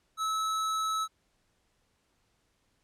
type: tone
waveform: square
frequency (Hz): 1299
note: E6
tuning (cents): -26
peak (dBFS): -29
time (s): 0.17-1.08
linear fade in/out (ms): 50
effects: pink hiss -73 dBFS RMS until 2.83 s + low-pass 10000 Hz 12 dB/octave